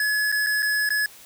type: tone with dropouts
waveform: square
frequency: 1699 Hz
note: G#6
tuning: 39 cents sharp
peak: -21 dBFS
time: 0-1.06 s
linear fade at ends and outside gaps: 2 ms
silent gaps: 0.318-0.324 / 0.464-0.468 / 0.623-0.627 / 0.891-0.904 s
effects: white hiss -47 dBFS RMS until 1.25 s